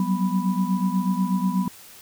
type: tone cluster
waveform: sine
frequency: 185.1 / 193.3 / 245.3 / 988 Hz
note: F#3 / G3 / B3 / B5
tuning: +1 / -24 / -12 / 0 cents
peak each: -23 / -24 / -29 / -31 dBFS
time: 0-1.68 s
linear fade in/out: 2 ms
effects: white hiss -46 dBFS RMS until 2.01 s